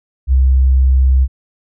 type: tone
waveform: sine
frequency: 65.41 Hz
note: C2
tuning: in tune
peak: -7 dBFS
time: 0.27-1.28 s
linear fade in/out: 50 ms
effects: none